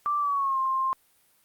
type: tone with pitch glide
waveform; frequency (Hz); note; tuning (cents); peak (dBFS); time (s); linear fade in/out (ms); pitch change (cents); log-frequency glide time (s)
sine; 1173 to 1057.2; D6 to C6; -2 to +18; -23; 0.06-0.93; 0; -180; 0.19-0.59
effects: white hiss -64 dBFS RMS until 1.44 s + Opus 48 kbps